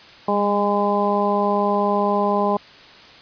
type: harmonic tone with a mistuned harmonic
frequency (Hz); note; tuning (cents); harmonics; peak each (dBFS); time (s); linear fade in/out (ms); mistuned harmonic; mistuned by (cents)
204.4; G#3; -27; 1 / 2 / 3 / 4 / 5; -23 / -23 / -23 / -23 / -23; 0.28-2.57; 5; 1; -20
effects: white hiss -44 dBFS RMS until 3.21 s + resampled to 11025 Hz